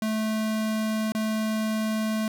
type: tone with dropouts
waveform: square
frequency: 217.9 Hz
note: A3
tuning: 17 cents flat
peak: -25 dBFS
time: 0.02-2.28 s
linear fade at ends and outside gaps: 2 ms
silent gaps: 1.121-1.149 s
effects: none